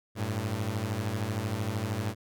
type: beating tone pair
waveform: sawtooth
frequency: 98 / 111 Hz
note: G2 / A2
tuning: 0 / +16 cents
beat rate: 13 Hz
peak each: -29 / -28 dBFS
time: 0.15-2.15 s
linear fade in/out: 50 ms
effects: none